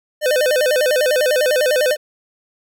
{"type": "tone with vibrato", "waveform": "square", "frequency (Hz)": 554.4, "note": "C#5", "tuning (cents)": 0, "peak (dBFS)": -14, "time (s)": [0.21, 1.97], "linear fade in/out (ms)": 50, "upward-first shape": "square", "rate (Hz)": 10, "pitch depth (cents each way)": 150, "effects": []}